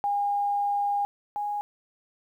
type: tone pair in turn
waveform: sine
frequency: 812 / 824.8 Hz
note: G#5 / G#5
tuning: -39 / -12 cents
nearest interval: unison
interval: 27 cents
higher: second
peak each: -23 / -27 dBFS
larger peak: first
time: 0.04-1.05 / 1.36-1.61 s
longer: first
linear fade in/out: 0 ms
effects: 10-bit